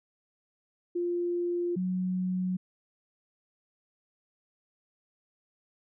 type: tone pair in turn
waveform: sine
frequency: 349.2 / 183.86 Hz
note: F4 / F#3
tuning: 0 / -11 cents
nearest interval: major seventh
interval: 1111 cents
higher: first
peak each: -27 dBFS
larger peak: neither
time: 0.95-1.76 / 1.76-2.57 s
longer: neither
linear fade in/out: 10 ms
effects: none